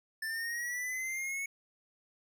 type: linear sweep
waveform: square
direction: up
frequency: 1761 to 2217 Hz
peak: -35 dBFS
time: 0.22-1.46 s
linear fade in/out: 5 ms
effects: none